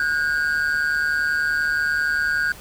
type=ring-modulated tone; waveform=triangle; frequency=1534 Hz; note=G6; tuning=38 cents flat; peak=-14 dBFS; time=0-2.52 s; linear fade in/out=0 ms; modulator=75.2 Hz; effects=added 50 Hz sine -45 dBFS peak until 2.6 s + pink hiss -42 dBFS RMS until 2.6 s